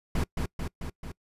brown noise with echo, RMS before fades -26 dBFS, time 0.15-0.24 s, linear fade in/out 5 ms, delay 220 ms, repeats 4, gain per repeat -3 dB, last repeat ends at 1.12 s, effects noise-tail reverb RT60 0.1 s tail -24 dB re dry + resampled to 32000 Hz

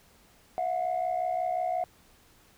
sine tone pair together, 659.3 / 724.9 Hz, E5 / F#5, 0 / -36 cents, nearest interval major second, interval 164 cents, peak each -30 / -27 dBFS, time 0.58-1.84 s, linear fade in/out 0 ms, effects tanh soft clip ceiling -22 dBFS + pink hiss -60 dBFS RMS until 2.57 s

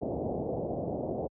white low-pass noise, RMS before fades -33 dBFS, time 0.01-1.28 s, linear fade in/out 20 ms, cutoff 700 Hz, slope 48 dB/octave, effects high-pass 80 Hz 12 dB/octave

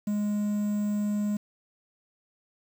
triangle tone with quantisation, 207.7 Hz, G#3, in tune, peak -23 dBFS, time 0.07-1.37 s, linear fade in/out 5 ms, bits 8, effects none

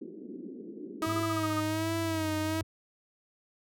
white band-pass noise, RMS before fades -43 dBFS, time 0.01-1.24 s, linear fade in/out 10 ms, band 200 to 390 Hz, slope 48 dB/octave
sine tone bursts, 1244.5 Hz, D#6, in tune, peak -31 dBFS, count 9, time 1.02-1.605 s, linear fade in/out 10 ms, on 41 ms, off 27 ms
sawtooth tone with vibrato, 320 Hz, D#4, 49 cents sharp, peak -26 dBFS, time 1.02-2.61 s, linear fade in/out 0 ms, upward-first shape sine, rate 1.3 Hz, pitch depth 54 cents each way
triangle tone with pitch glide, 103.83 to 95.76 Hz, G#2 to G2, 0 to -40 cents, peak -33 dBFS, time 1.06-2.63 s, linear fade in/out 10 ms, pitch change -140 cents, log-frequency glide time 1.76-2.23 s
effects none

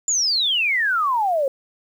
sine exponential sweep, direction down, 7200 to 523.3 Hz, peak -17 dBFS, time 0.08-1.48 s, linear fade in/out 2 ms, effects 8-bit

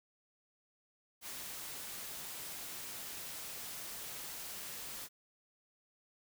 white noise, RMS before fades -45 dBFS, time 1.21-5.09 s, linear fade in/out 50 ms, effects none

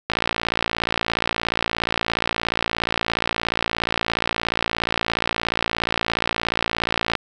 click train, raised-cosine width 0.3 ms, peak -4 dBFS, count 403, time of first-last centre 0.1-7.153 s, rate 57 Hz, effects none

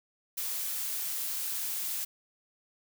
blue noise, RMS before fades -34 dBFS, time 0.37-2.05 s, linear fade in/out 10 ms, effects none

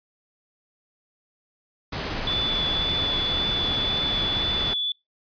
pink noise, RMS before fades -29 dBFS, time 1.92-4.74 s, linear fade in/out 10 ms
sine tone with vibrato, 3465 Hz, A7, 27 cents flat, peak -23 dBFS, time 2.27-4.92 s, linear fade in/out 2 ms, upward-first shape triangle, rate 1.9 Hz, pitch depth 11 cents each way
effects noise-tail reverb RT60 0.2 s tail -24 dB re dry + resampled to 11025 Hz

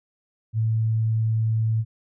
sine tone, 111.3 Hz, A2, 20 cents sharp, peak -19 dBFS, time 0.53-1.85 s, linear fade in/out 50 ms, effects none

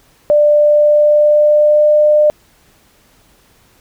sine tone with pitch glide, 593 to 601.3 Hz, D5 to D5, +17 to +41 cents, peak -6 dBFS, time 0.3-2.3 s, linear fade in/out 0 ms, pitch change +24 cents, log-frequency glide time 0.48-2.17 s, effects pink hiss -51 dBFS RMS until 3.8 s

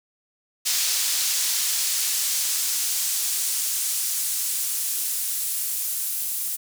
brown noise with high-pass filter sweep, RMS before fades -25 dBFS, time 0.65-6.57 s, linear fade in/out 20 ms, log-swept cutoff 5300 to 11000 Hz, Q 0.87, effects none

